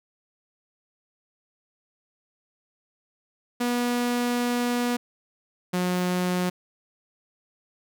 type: tone pair in turn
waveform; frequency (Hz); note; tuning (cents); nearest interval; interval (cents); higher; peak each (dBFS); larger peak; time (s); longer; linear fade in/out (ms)
sawtooth; 242.7 / 180.38; B3 / F#3; -30 / -44; perfect fourth; 514; first; -19; neither; 3.6-4.97 / 5.73-6.5; first; 10
effects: none